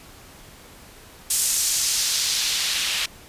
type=noise with band-pass filter sweep; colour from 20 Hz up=white; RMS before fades=-23 dBFS; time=1.3-3.06 s; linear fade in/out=5 ms; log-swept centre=8200 to 2900 Hz; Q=1.3; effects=pink hiss -46 dBFS RMS until 3.28 s + resampled to 32000 Hz